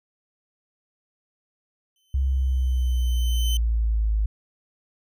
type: tone with exponential growth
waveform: sawtooth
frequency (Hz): 3061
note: G7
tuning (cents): -42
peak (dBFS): -24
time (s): 1.96-3.57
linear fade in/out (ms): 2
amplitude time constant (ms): 350
type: linear sweep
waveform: sine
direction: down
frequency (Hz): 67.3 to 52.5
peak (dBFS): -19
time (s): 2.14-4.26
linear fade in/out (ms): 5
effects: none